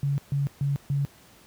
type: tone bursts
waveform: sine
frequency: 140.7 Hz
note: C#3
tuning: 26 cents sharp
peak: -22 dBFS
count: 4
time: 0.03-1.05 s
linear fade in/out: 0 ms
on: 150 ms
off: 140 ms
effects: pink hiss -54 dBFS RMS until 1.46 s + high-pass 60 Hz 12 dB/octave